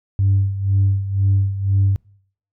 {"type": "tone with tremolo", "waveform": "sine", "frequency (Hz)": 98, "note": "G2", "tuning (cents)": 0, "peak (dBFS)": -10, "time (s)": [0.19, 1.96], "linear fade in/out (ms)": 0, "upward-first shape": "sine", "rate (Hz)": 2, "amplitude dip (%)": 75, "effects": ["noise-tail reverb RT60 0.6 s tail -25 dB re dry", "tanh soft clip ceiling -9 dBFS"]}